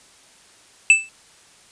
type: tone with exponential decay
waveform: square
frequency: 2637 Hz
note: E7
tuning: in tune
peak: -6 dBFS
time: 0.9-1.09 s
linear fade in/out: 1 ms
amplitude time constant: 41 ms
effects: white hiss -51 dBFS RMS until 1.71 s + resampled to 22050 Hz